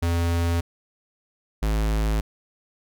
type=tone pair in turn; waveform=square; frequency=85 / 53.55 Hz; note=F2 / A1; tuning=-46 / -46 cents; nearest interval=minor sixth; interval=800 cents; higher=first; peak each=-21 dBFS; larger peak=neither; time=0.02-0.61 / 1.62-2.21 s; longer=neither; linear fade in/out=10 ms; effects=none

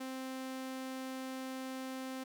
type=tone; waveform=sawtooth; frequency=261.6 Hz; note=C4; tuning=in tune; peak=-36 dBFS; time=0-2.24 s; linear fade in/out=10 ms; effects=none

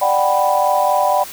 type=chord; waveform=sine; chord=G major seventh; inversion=second; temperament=equal with one note detuned; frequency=590.4 / 740 / 784 / 987.8 Hz; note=D5 / F#5 / G5 / B5; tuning=+9 / 0 / 0 / 0 cents; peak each=-18 dBFS; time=0.01-1.24 s; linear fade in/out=10 ms; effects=white hiss -33 dBFS RMS until 1.32 s

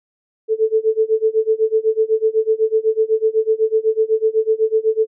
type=tone with tremolo; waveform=sine; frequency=440 Hz; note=A4; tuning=in tune; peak=-10 dBFS; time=0.48-5.07 s; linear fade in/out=50 ms; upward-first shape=sine; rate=8 Hz; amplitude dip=95%; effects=none

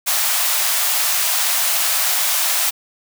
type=high-pass noise; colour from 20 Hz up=white; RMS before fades=-18 dBFS; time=0.06-2.71 s; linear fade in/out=20 ms; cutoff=610 Hz; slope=48 dB/octave; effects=none

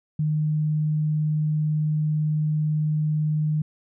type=tone; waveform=sine; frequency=153 Hz; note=D#3; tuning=29 cents flat; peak=-20 dBFS; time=0.19-3.62 s; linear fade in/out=5 ms; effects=none

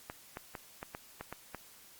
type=clicks; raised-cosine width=0.5 ms; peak=-25 dBFS; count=8; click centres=0.099 / 0.371 / 0.552 / 0.829 / 0.949 / 1.21 / 1.326 / 1.547 s; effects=white hiss -57 dBFS RMS until 1.99 s + Opus 48 kbps

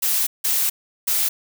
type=noise bursts at uneven times; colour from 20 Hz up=blue; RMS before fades=-20 dBFS; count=3; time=0.02-0.27 / 0.44-0.7 / 1.07-1.29 s; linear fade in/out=10 ms; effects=none

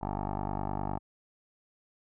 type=tone with low-pass filter; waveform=10% pulse; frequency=49.83 Hz; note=G1; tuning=29 cents sharp; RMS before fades=-34 dBFS; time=0.01-0.99 s; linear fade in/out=20 ms; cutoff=910 Hz; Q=5.9; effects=none

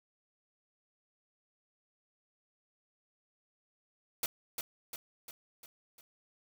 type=noise with echo; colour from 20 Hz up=white; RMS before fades=-33 dBFS; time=4.23-4.26 s; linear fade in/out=2 ms; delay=350 ms; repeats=5; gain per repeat=-5 dB; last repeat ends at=6.01 s; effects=none

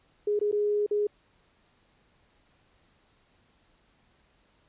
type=tone with dropouts; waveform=sine; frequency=415.3 Hz; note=G#4; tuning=in tune; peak=-23 dBFS; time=0.27-1.07 s; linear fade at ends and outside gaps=5 ms; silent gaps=0.392-0.412 / 0.515-0.526 / 0.864-0.91 s; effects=pink hiss -66 dBFS RMS until 4.68 s + resampled to 8000 Hz

